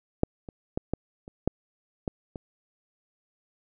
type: clicks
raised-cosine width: 2 ms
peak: -7 / -26 / -14 / -13 / -29 / -9 / -15 / -23 dBFS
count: 8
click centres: 0.234 / 0.488 / 0.775 / 0.936 / 1.279 / 1.476 / 2.078 / 2.358 s
effects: none